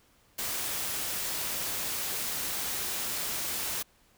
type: noise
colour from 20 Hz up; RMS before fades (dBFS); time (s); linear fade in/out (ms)
white; -33; 0.38-3.83; 10
effects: pink hiss -64 dBFS RMS until 4.17 s